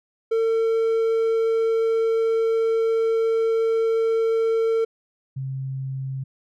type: tone pair in turn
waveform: triangle / sine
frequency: 451.4 / 133.54 Hz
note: A4 / C3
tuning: +44 / +36 cents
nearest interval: octave + major sixth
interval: 2108 cents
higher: first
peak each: -16 / -26 dBFS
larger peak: first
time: 0.31-4.85 / 5.36-6.24 s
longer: first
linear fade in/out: 10 ms
effects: none